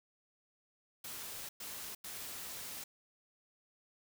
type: noise bursts at uneven times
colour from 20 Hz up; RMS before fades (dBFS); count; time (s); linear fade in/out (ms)
white; -45; 3; 1.04-1.49 / 1.6-1.95 / 2.04-2.84; 5
effects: none